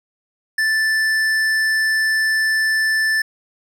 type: tone with tanh clipping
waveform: sine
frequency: 1760 Hz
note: A6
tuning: in tune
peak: -17 dBFS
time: 0.58-3.22 s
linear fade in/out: 5 ms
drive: 13 dB
effects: none